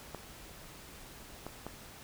clicks, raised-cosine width 1 ms, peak -26 dBFS, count 3, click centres 0.147 / 1.466 / 1.666 s, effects pink hiss -51 dBFS RMS until 2.03 s

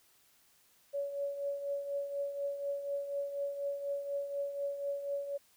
sine tone with tremolo, 564 Hz, C#5, 30 cents sharp, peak -31 dBFS, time 0.93-5.38 s, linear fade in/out 20 ms, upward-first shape triangle, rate 4.1 Hz, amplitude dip 65%, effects white hiss -67 dBFS RMS until 5.56 s

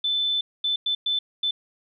sine tone bursts at uneven times, 3520 Hz, A7, in tune, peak -21 dBFS, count 5, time 0.04-0.41 / 0.64-0.76 / 0.86-0.95 / 1.06-1.19 / 1.43-1.51 s, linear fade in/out 5 ms, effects none

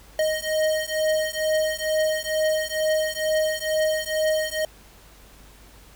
square beating tone pair, 622.3 / 624.5 Hz, D#5 / D#5, 0 / +6 cents, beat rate 2.2 Hz, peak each -25 dBFS, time 0.19-4.65 s, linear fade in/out 2 ms, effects added 50 Hz sine -50 dBFS peak until 5.95 s + pink hiss -51 dBFS RMS until 5.95 s

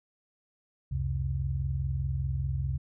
sine tone cluster, 67.7 / 87.8 / 132.7 Hz, C#2 / F2 / C3, -40 / +10 / +25 cents, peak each -32 / -34 / -31 dBFS, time 0.91-2.78 s, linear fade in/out 10 ms, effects none

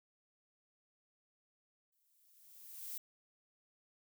violet noise with exponential growth, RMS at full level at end -42 dBFS, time 1.92-2.98 s, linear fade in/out 5 ms, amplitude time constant 230 ms, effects none

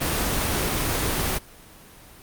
pink noise, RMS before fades -24 dBFS, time 0-1.39 s, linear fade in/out 20 ms, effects pink hiss -47 dBFS RMS until 2.22 s + Opus 24 kbps

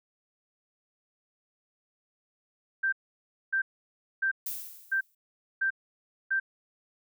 sine tone bursts, 1569 Hz, G6, 1 cent sharp, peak -24 dBFS, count 6, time 2.83-6.4 s, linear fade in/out 10 ms, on 95 ms, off 600 ms
violet noise with exponential decay, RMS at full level -32 dBFS, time 4.46-5.15 s, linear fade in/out 5 ms, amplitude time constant 150 ms
effects none

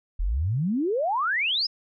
sine exponential sweep, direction up, 37.35 to 5274 Hz, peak -22 dBFS, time 0.19-1.67 s, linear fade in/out 10 ms, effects none

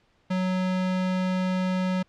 square tone, 185 Hz, F#3, in tune, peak -24 dBFS, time 0.3-2.03 s, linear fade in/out 10 ms, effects pink hiss -65 dBFS RMS until 2.08 s + low-pass 4000 Hz 12 dB/octave

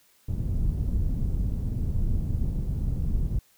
pink low-pass noise, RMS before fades -26 dBFS, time 0.28-3.39 s, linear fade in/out 5 ms, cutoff 130 Hz, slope 12 dB/octave, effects white hiss -62 dBFS RMS until 3.57 s

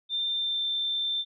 sine tone with pitch glide, 3588 to 3565 Hz, A7 to A7, +33 to +22 cents, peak -26 dBFS, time 0.09-1.25 s, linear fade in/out 50 ms, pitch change -11 cents, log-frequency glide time 0.33-0.63 s, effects none

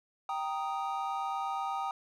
triangle chord, Eb major, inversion first, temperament equal, 784 / 932.3 / 1244.5 Hz, G5 / Bb5 / Eb6, 0 / 0 / 0 cents, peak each -33 / -36 / -35 dBFS, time 0.29-1.91 s, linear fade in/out 2 ms, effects none

